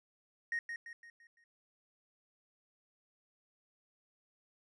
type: tone with echo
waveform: triangle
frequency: 1864 Hz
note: A#6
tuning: 1 cent flat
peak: -30 dBFS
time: 0.52-0.59 s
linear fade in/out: 2 ms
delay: 170 ms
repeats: 5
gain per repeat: -7 dB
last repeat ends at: 1.44 s
effects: tanh soft clip ceiling -29 dBFS + resampled to 22050 Hz